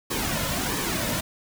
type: noise with flanger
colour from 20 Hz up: pink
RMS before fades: -27 dBFS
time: 0.1-1.21 s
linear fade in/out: 10 ms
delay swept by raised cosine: 1.4 to 2.6 ms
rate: 1.5 Hz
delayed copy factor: -0.6
effects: none